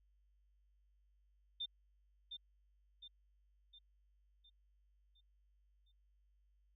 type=tone with echo; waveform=sine; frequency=3595 Hz; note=A7; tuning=36 cents sharp; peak=-39 dBFS; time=1.6-1.66 s; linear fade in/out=10 ms; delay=710 ms; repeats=6; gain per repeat=-6 dB; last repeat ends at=5.92 s; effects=added 50 Hz sine -70 dBFS peak until 6.75 s